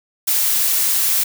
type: noise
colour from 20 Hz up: blue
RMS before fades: -17 dBFS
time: 0.27-1.24 s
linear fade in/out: 10 ms
effects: none